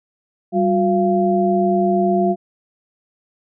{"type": "tone cluster", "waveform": "sine", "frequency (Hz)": [193.8, 361.1, 688], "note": ["G3", "F#4", "F5"], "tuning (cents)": [-20, -42, -26], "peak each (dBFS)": -18, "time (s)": [0.52, 2.36], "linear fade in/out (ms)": 50, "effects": []}